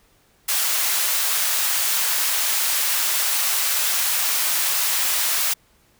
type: high-pass noise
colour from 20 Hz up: white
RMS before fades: -21 dBFS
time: 0.48-5.54 s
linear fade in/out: 10 ms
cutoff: 830 Hz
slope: 12 dB/octave
effects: pink hiss -59 dBFS RMS until 5.99 s